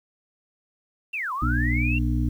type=linear two-way sweep; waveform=sine; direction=down then up; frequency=2794 to 982 to 2780 Hz; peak=-26 dBFS; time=1.13-1.99 s; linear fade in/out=10 ms; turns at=1.33 s
type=harmonic tone; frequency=60.3 Hz; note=B1; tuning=41 cents flat; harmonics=1 / 2 / 4 / 5; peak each=-23 / -26 / -29 / -30 dBFS; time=1.42-2.29 s; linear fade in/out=5 ms
effects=9-bit